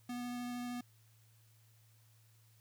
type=tone with vibrato; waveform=square; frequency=244.2 Hz; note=B3; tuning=19 cents flat; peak=-40 dBFS; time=0.09-0.81 s; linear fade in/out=5 ms; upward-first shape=triangle; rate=13 Hz; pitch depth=10 cents each way; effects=added 111 Hz sine -64 dBFS peak until 2.6 s + white hiss -71 dBFS RMS until 2.6 s